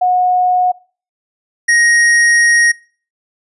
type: tone pair in turn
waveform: sine / square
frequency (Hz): 728 / 1876.2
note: F#5 / A#6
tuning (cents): -28 / +11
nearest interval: octave + major third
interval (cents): 1639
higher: second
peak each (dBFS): -9 / -9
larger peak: neither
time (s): 0.01-0.72 / 1.68-2.72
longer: second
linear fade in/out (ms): 10
effects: noise-tail reverb RT60 0.4 s tail -22 dB re dry + resampled to 24000 Hz